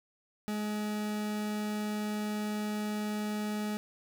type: tone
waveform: 40% pulse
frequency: 210.7 Hz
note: G#3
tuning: 25 cents sharp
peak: -31 dBFS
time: 0.48-3.77 s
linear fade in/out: 0 ms
effects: none